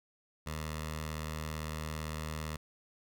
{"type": "tone with notch filter", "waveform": "10% pulse", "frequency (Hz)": 77.78, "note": "D#2", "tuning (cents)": 0, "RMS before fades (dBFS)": -39, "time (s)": [0.46, 2.57], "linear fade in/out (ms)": 10, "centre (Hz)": 330, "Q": 0.76, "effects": []}